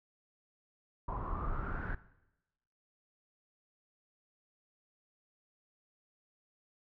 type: noise with low-pass filter sweep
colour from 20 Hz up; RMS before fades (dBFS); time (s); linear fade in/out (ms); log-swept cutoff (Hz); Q
brown; -37; 1.08-1.95; 5; 1000 to 1600; 8.4
effects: noise-tail reverb RT60 0.9 s tail -17 dB re dry